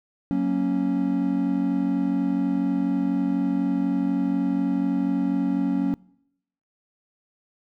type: chord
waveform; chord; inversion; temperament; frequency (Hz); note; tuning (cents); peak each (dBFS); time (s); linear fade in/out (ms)
triangle; F# major; none; equal; 185 / 233.1 / 277.2; F#3 / A#3 / C#4; 0 / 0 / 0; -24 / -26 / -21; 0.31-5.94; 0
effects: noise-tail reverb RT60 0.8 s tail -25 dB re dry